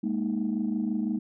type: chord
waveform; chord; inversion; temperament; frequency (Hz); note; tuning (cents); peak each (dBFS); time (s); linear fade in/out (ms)
sine; Ab suspended second; none; just; 207.7 / 233.6 / 311.5; Ab3 / Bb3 / Eb4; 0 / +4 / +2; -28 / -29 / -31; 0.03-1.19; 10
effects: tanh soft clip ceiling -19 dBFS